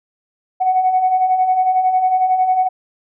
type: beating tone pair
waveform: sine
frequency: 735 / 746 Hz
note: F#5 / F#5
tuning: -12 / +14 cents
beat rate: 11 Hz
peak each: -20 / -12 dBFS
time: 0.6-2.69 s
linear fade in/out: 20 ms
effects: tanh soft clip ceiling -6 dBFS